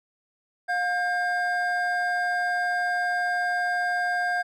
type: tone pair together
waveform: triangle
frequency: 712.7 / 1600 Hz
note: F5 / G6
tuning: +35 / +35 cents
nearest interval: octave + major second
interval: 1400 cents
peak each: -24 / -24 dBFS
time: 0.68-4.43 s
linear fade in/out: 20 ms
effects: none